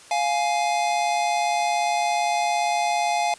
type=tone pair together; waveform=square; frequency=698.5 / 836 Hz; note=F5 / G#5; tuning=0 / +11 cents; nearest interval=minor third; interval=311 cents; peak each=-24 dBFS; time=0.11-3.34 s; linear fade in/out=2 ms; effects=white hiss -47 dBFS RMS until 3.38 s + resampled to 22050 Hz